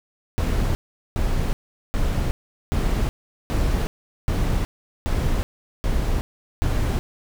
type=noise bursts; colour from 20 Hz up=brown; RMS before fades=-21 dBFS; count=9; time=0.38-6.99 s; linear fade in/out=0 ms; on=370 ms; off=410 ms; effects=none